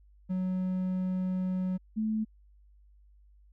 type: tone pair in turn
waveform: triangle / sine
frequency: 185 / 217.7 Hz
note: F#3 / A3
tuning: 0 / -18 cents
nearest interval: minor third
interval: 282 cents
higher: second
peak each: -26 / -27 dBFS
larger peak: first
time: 0.29-1.78 / 1.96-2.25 s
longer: first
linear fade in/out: 20 ms
effects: added 50 Hz sine -56 dBFS peak until 3.52 s